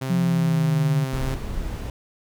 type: tone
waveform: sawtooth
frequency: 132 Hz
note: C3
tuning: 16 cents sharp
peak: -22 dBFS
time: 0.01-1.35 s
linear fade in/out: 10 ms
type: linear sweep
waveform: sine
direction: down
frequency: 178.3 to 145.4 Hz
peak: -18 dBFS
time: 0.09-1.05 s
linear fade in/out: 20 ms
type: noise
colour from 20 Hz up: brown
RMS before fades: -28 dBFS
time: 1.13-1.9 s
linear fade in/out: 2 ms
effects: none